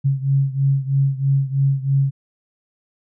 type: beating tone pair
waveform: sine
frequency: 136.2 / 139.3 Hz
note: C#3 / C#3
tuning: -30 / +9 cents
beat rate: 3.1 Hz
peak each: -17 / -20 dBFS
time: 0.04-2.11 s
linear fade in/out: 20 ms
effects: none